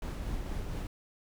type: noise with tremolo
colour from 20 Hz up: brown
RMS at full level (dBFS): -35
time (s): 0.02-0.87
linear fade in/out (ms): 2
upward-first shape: sine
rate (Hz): 4.3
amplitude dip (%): 25
effects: none